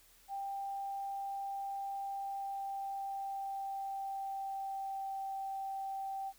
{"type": "tone with pitch glide", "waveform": "sine", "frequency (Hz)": [790, 778.7], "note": ["G5", "G5"], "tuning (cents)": [13, -12], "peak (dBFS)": -37, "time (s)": [0.28, 6.33], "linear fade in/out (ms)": 50, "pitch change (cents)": -25, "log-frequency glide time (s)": [2.04, 5.21], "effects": ["added 40 Hz sine -70 dBFS peak until 6.38 s", "white hiss -64 dBFS RMS until 6.38 s"]}